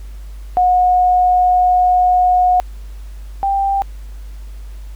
sine tone pair in turn, 726 / 788.1 Hz, F#5 / G5, -33 / +9 cents, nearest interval minor second, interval 142 cents, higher second, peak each -9 / -13 dBFS, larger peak first, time 0.57-2.6 / 3.43-3.82 s, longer first, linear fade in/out 0 ms, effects added 50 Hz sine -28 dBFS peak until 4.95 s + pink hiss -49 dBFS RMS until 4.95 s

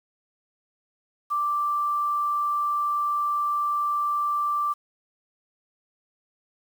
sine tone with quantisation, 1174.7 Hz, D6, in tune, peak -22 dBFS, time 1.3-4.74 s, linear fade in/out 20 ms, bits 8, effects none

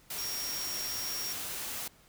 sine tone in noise, 5588 Hz, F8, in tune, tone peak -36 dBFS, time 0.18-1.33 s, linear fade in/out 5 ms, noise white, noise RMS -38 dBFS, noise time 0.1-1.88 s, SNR -1 dB, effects pink hiss -61 dBFS RMS until 2.08 s

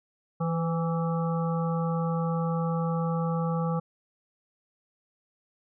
harmonic tone with a mistuned harmonic, 164.81 Hz, E3, in tune, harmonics 1 / 3 / 5 / 7 / 8, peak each -26 / -33 / -36 / -37 / -41 dBFS, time 0.4-3.8 s, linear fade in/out 10 ms, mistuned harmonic 3, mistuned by +30 cents, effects none

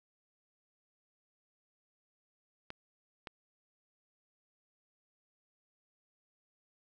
clicks, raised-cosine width 0.3 ms, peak -26 dBFS, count 2, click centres 2.704 / 3.272 s, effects none

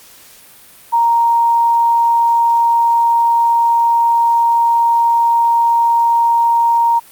sine tone, 932.3 Hz, A#5, in tune, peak -9 dBFS, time 0.92-7 s, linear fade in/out 20 ms, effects white hiss -42 dBFS RMS until 7.11 s + Opus 48 kbps

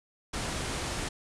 pink low-pass noise, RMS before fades -34 dBFS, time 0.33-1.09 s, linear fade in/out 10 ms, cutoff 10000 Hz, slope 48 dB/octave, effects none

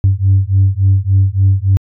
sine beating tone pair, 95.1 / 98.6 Hz, F#2 / G2, +48 / +11 cents, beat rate 3.5 Hz, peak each -10 dBFS, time 0.04-1.77 s, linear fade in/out 0 ms, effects tanh soft clip ceiling -3 dBFS

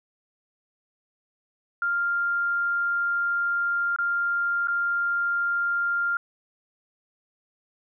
sine tone with dropouts, 1396.9 Hz, F6, in tune, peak -22 dBFS, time 1.82-6.17 s, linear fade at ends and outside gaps 2 ms, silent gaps 3.962-3.986 / 4.673-4.682 s, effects none

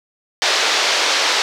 white band-pass noise, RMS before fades -17 dBFS, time 0.42-1.42 s, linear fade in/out 0 ms, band 380 to 5300 Hz, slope 24 dB/octave, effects none

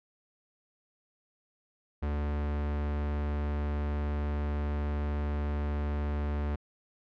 45% pulse tone, 73.42 Hz, D2, in tune, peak -29 dBFS, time 2.02-6.56 s, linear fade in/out 10 ms, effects low-pass 2000 Hz 12 dB/octave

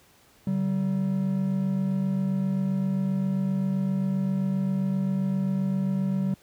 triangle tone pair together, 143.6 / 191.19 Hz, D3 / G3, -39 / -43 cents, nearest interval perfect fourth, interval 496 cents, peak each -28 / -22 dBFS, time 0.47-6.34 s, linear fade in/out 2 ms, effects pink hiss -58 dBFS RMS until 6.42 s + high-pass 60 Hz 12 dB/octave

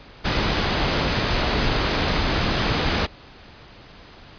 pink noise, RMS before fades -21 dBFS, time 0.24-3.07 s, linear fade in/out 20 ms, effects pink hiss -45 dBFS RMS until 4.38 s + resampled to 11025 Hz

